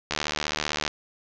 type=click train; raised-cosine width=0.2 ms; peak=-8 dBFS; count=59; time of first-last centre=0.11-0.878 s; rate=75.5 Hz; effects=resampled to 16000 Hz + 8-bit